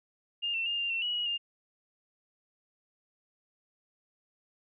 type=tone with pitch steps; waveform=sine; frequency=2819 / 2694 / 2818 / 2792 / 2707 / 2924 / 2905 / 2810 Hz; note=F7 / E7 / F7 / F7 / E7 / F#7 / F#7 / F7; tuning=+16 / +37 / +15 / -1 / +45 / -21 / -32 / +10 cents; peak=-29 dBFS; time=0.42-1.38 s; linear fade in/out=20 ms; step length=120 ms; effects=none